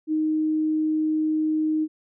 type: tone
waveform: sine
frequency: 311.1 Hz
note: D#4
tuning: in tune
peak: -20 dBFS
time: 0.07-1.88 s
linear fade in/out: 50 ms
effects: none